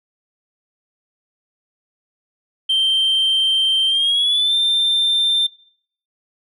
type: tone with pitch glide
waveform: sine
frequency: 3136 to 3582 Hz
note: G7 to A7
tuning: 0 to +30 cents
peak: -12 dBFS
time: 2.69-5.47 s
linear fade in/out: 10 ms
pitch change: +230 cents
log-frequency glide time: 3.87-4.55 s
effects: noise-tail reverb RT60 0.6 s tail -21 dB re dry + tanh soft clip ceiling -12 dBFS